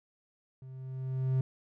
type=tone with level ramp; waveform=triangle; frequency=130.81 Hz; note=C3; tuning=in tune; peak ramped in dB=-43 to -22 dBFS; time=0.62-1.41 s; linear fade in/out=2 ms; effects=none

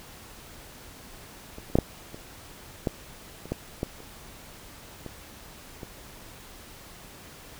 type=clicks; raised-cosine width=2 ms; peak=-27 / -30 / -6 / -6 / -26 / -11 / -27 / -14 / -14 / -30 / -23 / -24 dBFS; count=12; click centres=1.584 / 1.7 / 1.755 / 1.787 / 2.145 / 2.872 / 3.456 / 3.52 / 3.831 / 4.004 / 5.063 / 5.832 s; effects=pink hiss -47 dBFS RMS until 7.59 s

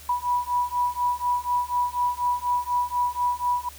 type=beating tone pair; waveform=sine; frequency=977 / 981.1 Hz; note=B5 / B5; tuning=-19 / -12 cents; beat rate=4.1 Hz; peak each=-25 dBFS; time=0.09-3.69 s; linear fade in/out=5 ms; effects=added 71 Hz sine -47 dBFS peak until 3.78 s + white hiss -46 dBFS RMS until 3.78 s

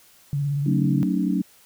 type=tone with vibrato; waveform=sine; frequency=142.5 Hz; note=C#3; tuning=48 cents sharp; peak=-21 dBFS; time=0.33-1.03 s; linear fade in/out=0 ms; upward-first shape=square; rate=17 Hz; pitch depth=31 cents each way
type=chord; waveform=sine; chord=D# half-diminished seventh; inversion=first; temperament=just; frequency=186.68 / 224 / 280 / 311.1 Hz; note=F#3 / A3 / C#4 / D#4; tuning=+16 / +31 / +18 / 0 cents; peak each=-23 / -27 / -25 / -28 dBFS; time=0.66-1.42 s; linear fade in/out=5 ms
effects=white hiss -54 dBFS RMS until 1.65 s

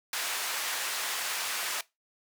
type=band-pass noise; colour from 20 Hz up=pink; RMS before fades=-33 dBFS; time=0.13-1.81 s; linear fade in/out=2 ms; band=1100 to 15000 Hz; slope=12 dB/octave; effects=noise-tail reverb RT60 0.2 s tail -20 dB re dry

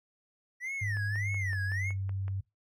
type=tone with vibrato; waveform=triangle; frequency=1902 Hz; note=A#6; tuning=34 cents sharp; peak=-32 dBFS; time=0.6-1.94 s; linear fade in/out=50 ms; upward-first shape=sine; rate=1.7 Hz; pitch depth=250 cents each way
type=tone with pitch glide; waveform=sine; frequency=103.1 to 96.75 Hz; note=G#2 to G2; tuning=-12 to -22 cents; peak=-31 dBFS; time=0.81-2.41 s; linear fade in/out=10 ms; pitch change=-110 cents; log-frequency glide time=1.17-1.47 s
type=click train; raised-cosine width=0.5 ms; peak=-33 dBFS; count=8; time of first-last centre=0.97-2.281 s; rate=5.34 Hz
effects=noise-tail reverb RT60 0.2 s tail -21 dB re dry

